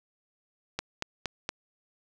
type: click train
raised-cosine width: 0.2 ms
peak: -13 dBFS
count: 4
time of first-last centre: 0.79-1.491 s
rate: 4.28 Hz
effects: none